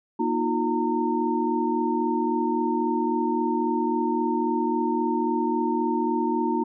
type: tone cluster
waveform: sine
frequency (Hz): 237.7 / 312.7 / 356.4 / 915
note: A#3 / D#4 / F4 / A#5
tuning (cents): +34 / +9 / +35 / -32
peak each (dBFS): -27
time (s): 0.19-6.64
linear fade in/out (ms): 10
effects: none